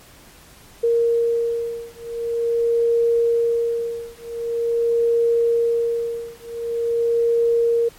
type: beating tone pair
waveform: sine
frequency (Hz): 466.2 / 466.65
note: A#4 / A#4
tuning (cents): 0 / +2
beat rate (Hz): 0.45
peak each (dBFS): -20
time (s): 0.83-7.89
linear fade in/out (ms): 10
effects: pink hiss -47 dBFS RMS until 7.98 s + MP3 64 kbps